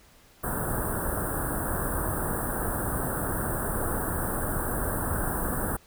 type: band-stop noise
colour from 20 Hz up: pink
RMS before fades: -29 dBFS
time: 0.43-5.77 s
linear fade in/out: 10 ms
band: 1700 to 8400 Hz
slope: 96 dB/octave
effects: pink hiss -57 dBFS RMS until 5.86 s